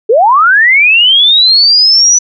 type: linear sweep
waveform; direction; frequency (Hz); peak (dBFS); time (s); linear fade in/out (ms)
sine; up; 403.1 to 5990; -3; 0.09-2.19; 10
effects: none